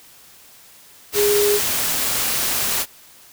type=tone in noise; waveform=sine; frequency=412.4 Hz; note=G#4; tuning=12 cents flat; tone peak=-15 dBFS; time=1.14-1.6 s; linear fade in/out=50 ms; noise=white; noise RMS=-21 dBFS; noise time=1.12-2.86 s; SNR=+3 dB; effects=white hiss -47 dBFS RMS until 3.32 s